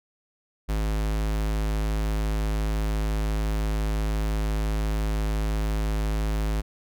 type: tone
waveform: square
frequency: 52.9 Hz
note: G#1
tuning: 33 cents sharp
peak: -24 dBFS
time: 0.68-6.62 s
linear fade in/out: 20 ms
effects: none